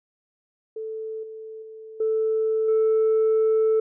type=tone with level steps; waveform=sine; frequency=440 Hz; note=A4; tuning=in tune; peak=-29 / -35 / -38 / -19 / -15 dBFS; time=0.76-3.8 s; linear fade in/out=5 ms; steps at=1.23 / 1.62 / 2 / 2.68 s; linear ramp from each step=5 ms; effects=tanh soft clip ceiling -15 dBFS